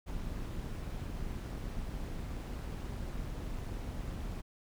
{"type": "noise with amplitude modulation", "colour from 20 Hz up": "brown", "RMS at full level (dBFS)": -37, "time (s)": [0.06, 4.42], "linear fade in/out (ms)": 20, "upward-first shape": "sine", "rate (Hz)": 200, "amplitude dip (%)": 50, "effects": []}